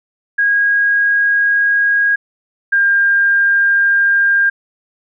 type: tone pair in turn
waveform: sine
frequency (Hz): 1639 / 1603.4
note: G#6 / G6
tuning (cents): -23 / +39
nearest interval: unison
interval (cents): 38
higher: first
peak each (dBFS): -10 / -9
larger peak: second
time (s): 0.38-2.16 / 2.72-4.5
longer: neither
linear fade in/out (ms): 10
effects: none